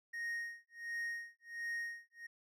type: tone with tremolo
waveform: triangle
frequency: 1864.7 Hz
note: A#6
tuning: in tune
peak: -35 dBFS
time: 0.13-2.27 s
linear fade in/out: 10 ms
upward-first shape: sine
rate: 1.4 Hz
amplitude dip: 100%
effects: none